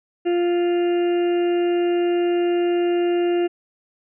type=harmonic tone; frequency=349 Hz; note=F4; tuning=1 cent flat; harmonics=1 / 2 / 4 / 5 / 6 / 7 / 8; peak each=-17 / -29 / -40 / -41 / -43 / -45 / -37 dBFS; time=0.25-3.48 s; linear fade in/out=20 ms; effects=none